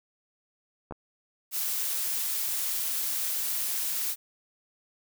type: clicks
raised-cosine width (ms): 1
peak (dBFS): -24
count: 2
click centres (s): 0.91 / 0.923
type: noise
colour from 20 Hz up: blue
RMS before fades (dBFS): -30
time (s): 1.51-4.16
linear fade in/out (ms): 50
effects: none